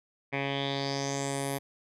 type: tone with low-pass filter sweep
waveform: 10% pulse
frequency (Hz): 138.59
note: C#3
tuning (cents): 0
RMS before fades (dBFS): -32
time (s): 0.32-1.59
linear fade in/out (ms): 20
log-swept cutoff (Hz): 2300 to 12000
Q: 4.8
effects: none